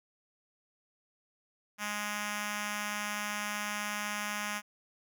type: tone with notch filter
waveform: 5% pulse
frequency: 207.9 Hz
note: G#3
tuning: 2 cents sharp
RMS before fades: -36 dBFS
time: 1.78-4.62 s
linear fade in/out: 50 ms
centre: 430 Hz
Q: 0.63
effects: none